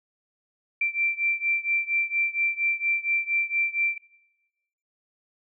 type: beating tone pair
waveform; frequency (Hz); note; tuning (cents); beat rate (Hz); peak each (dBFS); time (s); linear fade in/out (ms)
sine; 2349 / 2353.3; D7 / D7; 0 / +3; 4.3; -26 / -27; 0.81-3.98; 5
effects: noise-tail reverb RT60 1.0 s tail -20 dB re dry